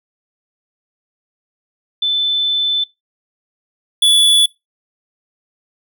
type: tone pair in turn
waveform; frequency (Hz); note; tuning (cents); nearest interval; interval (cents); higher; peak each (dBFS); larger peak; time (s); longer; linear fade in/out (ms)
sine / square; 3520 / 3438; A7 / A7; 0 / -41; unison; 41; first; -13 / -9; second; 2.02-2.84 / 4.02-4.46; first; 5
effects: noise-tail reverb RT60 0.2 s tail -22 dB re dry